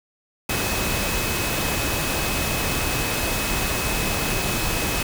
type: tone in noise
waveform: sine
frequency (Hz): 2560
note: D#7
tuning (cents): +49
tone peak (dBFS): -31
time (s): 0.49-5.03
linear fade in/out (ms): 5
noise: pink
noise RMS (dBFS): -24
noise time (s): 0.49-5.03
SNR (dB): -10
effects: none